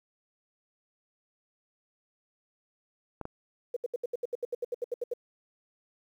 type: clicks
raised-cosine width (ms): 1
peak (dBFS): -23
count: 2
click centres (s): 3.213 / 3.254
type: tone bursts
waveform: sine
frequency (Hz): 484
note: B4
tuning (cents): -35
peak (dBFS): -28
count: 15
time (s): 3.74-5.137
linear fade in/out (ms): 5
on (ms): 25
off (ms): 73
effects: 10-bit